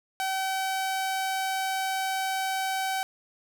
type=tone; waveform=sawtooth; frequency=765 Hz; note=G5; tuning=42 cents flat; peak=-23 dBFS; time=0.2-3.03 s; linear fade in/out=0 ms; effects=none